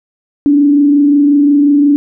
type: tone with frequency modulation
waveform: sine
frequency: 287.9 Hz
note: D4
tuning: 34 cents flat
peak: -5 dBFS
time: 0.46-1.96 s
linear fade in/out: 0 ms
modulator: 25.6 Hz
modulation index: 0.35
effects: none